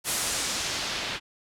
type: noise with low-pass filter sweep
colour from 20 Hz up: white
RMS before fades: -30 dBFS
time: 0.04-1.2 s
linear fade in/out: 50 ms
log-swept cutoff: 11000 to 3300 Hz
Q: 1.1
effects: none